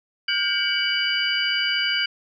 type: tone cluster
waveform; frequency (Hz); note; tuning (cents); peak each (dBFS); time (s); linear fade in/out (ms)
sine; 1432 / 1585 / 2272 / 2961 / 4752; F6 / G6 / C#7 / F#7 / D8; +43 / +19 / +42 / +1 / +20; -30 / -28 / -27 / -23 / -29; 0.28-2.06; 5
effects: none